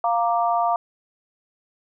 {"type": "chord", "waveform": "sine", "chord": "Bb major", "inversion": "second", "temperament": "equal", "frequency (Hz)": [698.5, 932.3, 1174.7], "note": ["F5", "Bb5", "D6"], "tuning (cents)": [0, 0, 0], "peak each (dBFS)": [-20, -24, -25], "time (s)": [0.04, 0.76], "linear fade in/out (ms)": 2, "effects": []}